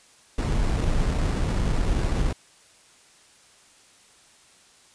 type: noise with sample-and-hold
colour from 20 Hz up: brown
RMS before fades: -23 dBFS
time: 0.38-2.33 s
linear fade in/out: 5 ms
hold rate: 3150 Hz
effects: white hiss -55 dBFS RMS until 4.94 s + resampled to 22050 Hz